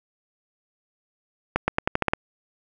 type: accelerating click train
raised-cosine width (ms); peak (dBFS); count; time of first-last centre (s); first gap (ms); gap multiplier
0.5; -5; 8; 1.56-2.135; 120; 0.87
effects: none